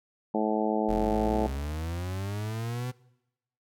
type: harmonic tone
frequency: 108.1 Hz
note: A2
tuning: 30 cents flat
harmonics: 2 / 3 / 4 / 5 / 6 / 7 / 8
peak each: -29 / -31 / -32 / -33 / -34 / -34 / -35 dBFS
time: 0.34-1.47 s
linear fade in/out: 5 ms
type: linear sweep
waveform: 40% pulse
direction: up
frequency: 40.71 to 127 Hz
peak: -30 dBFS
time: 0.88-2.92 s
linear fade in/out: 20 ms
effects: noise-tail reverb RT60 0.9 s tail -22 dB re dry